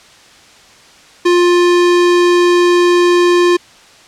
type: tone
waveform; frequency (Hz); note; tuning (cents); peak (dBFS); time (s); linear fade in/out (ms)
square; 351.9; F4; +13; -8; 1.25-3.57; 10
effects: white hiss -42 dBFS RMS until 4.07 s + low-pass 6000 Hz 12 dB/octave